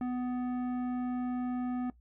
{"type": "tone with tanh clipping", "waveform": "triangle", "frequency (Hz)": 248.9, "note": "B3", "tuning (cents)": 14, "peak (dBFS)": -33, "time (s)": [0.01, 1.9], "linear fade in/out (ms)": 2, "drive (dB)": 16, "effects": ["noise-tail reverb RT60 0.1 s tail -17 dB re dry", "added 60 Hz sine -58 dBFS peak until 2 s"]}